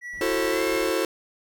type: tone with pitch glide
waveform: triangle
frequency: 1944 to 2145 Hz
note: B6 to C7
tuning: -28 to +42 cents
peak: -31 dBFS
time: 0.01-0.86 s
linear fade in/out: 50 ms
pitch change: +170 cents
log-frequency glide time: 0.5-0.64 s
type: noise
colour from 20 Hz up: brown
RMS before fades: -47 dBFS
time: 0.13-0.91 s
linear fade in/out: 2 ms
type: chord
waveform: 45% pulse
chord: F# half-diminished seventh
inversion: third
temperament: just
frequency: 333 / 370 / 444 / 532.8 Hz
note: E4 / F#4 / A4 / C5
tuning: +18 / 0 / +16 / +31 cents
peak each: -28 dBFS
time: 0.21-1.05 s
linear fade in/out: 2 ms
effects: none